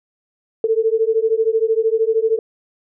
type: beating tone pair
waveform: sine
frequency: 440 / 453 Hz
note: A4 / A#4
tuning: 0 / -50 cents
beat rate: 13 Hz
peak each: -17 dBFS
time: 0.64-2.39 s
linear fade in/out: 2 ms
effects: none